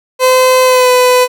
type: tone with pitch glide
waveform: 30% pulse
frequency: 513 to 500.7 Hz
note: C5 to B4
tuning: -34 to +24 cents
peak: -3 dBFS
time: 0.19-1.28 s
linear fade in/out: 50 ms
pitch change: -42 cents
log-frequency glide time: 0.64-0.9 s
effects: none